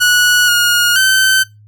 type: tone with pitch steps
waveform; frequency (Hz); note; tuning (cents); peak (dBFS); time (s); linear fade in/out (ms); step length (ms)
sawtooth; 1465 / 1433 / 1538; F#6 / F6 / G6; -18 / +44 / -33; -5; 0-1.44; 20; 480
effects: noise-tail reverb RT60 0.2 s tail -21 dB re dry + added 105 Hz sine -40 dBFS peak until 1.67 s